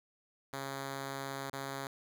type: tone with dropouts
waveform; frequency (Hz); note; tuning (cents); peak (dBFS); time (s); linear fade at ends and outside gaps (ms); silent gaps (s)
5% pulse; 136.8; C#3; -23; -27; 0.53-1.87; 2; 1.499-1.531
effects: none